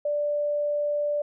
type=tone; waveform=sine; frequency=587.3 Hz; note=D5; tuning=in tune; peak=-23 dBFS; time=0.05-1.22 s; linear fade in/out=5 ms; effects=none